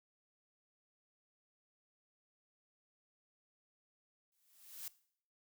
blue noise with exponential growth, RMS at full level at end -43 dBFS, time 4.32-4.88 s, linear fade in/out 2 ms, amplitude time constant 120 ms, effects noise-tail reverb RT60 0.6 s tail -19 dB re dry

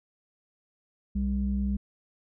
sine tone pair together, 63.23 / 200 Hz, B1 / G3, +41 / +35 cents, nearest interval octave + minor sixth, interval 1994 cents, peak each -27 dBFS, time 1.15-1.77 s, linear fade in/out 10 ms, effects tanh soft clip ceiling -18 dBFS

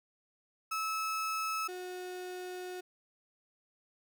35% pulse tone pair in turn, 1300 / 364.1 Hz, E6 / F#4, -24 / -28 cents, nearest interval octave + minor seventh, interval 2204 cents, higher first, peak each -31 / -38 dBFS, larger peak first, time 0.71-1.68 / 1.68-2.81 s, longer second, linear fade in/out 10 ms, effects none

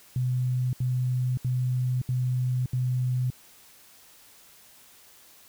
sine tone bursts, 126.2 Hz, B2, 38 cents sharp, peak -23 dBFS, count 5, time 0.16-3.302 s, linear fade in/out 2 ms, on 570 ms, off 73 ms, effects white hiss -54 dBFS RMS until 5.48 s

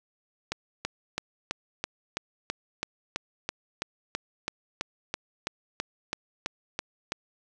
click train, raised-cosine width 0.2 ms, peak -12 dBFS, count 21, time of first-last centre 0.52-7.121 s, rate 3.03 Hz, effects none

